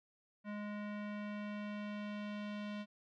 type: tone with low-pass filter sweep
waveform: square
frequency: 207.7 Hz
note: G#3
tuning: in tune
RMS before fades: -43 dBFS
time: 0.44-2.86 s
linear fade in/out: 50 ms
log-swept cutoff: 2000 to 3300 Hz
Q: 1.6
effects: none